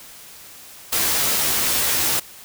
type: noise with comb filter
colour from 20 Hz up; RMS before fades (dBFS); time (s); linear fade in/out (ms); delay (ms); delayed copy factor
white; -20; 0.92-2.2; 10; 15; +0.7
effects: white hiss -42 dBFS RMS until 2.44 s